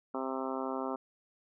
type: harmonic tone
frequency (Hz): 132.1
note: C3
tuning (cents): +17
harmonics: 2 / 3 / 4 / 5 / 6 / 7 / 8 / 9 / 10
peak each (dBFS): -38 / -40 / -41 / -42 / -43 / -43 / -44 / -45 / -45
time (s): 0.14-0.96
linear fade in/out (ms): 5
effects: none